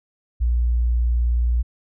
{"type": "tone", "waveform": "sine", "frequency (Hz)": 59.4, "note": "A#1", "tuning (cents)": 33, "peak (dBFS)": -16, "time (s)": [0.4, 1.63], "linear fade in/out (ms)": 20, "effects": []}